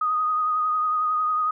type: tone with vibrato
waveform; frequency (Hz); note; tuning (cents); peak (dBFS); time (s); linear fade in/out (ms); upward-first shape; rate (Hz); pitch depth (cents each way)
sine; 1244.5; D#6; 0; -20; 0.01-1.51; 5; sine; 11; 25
effects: none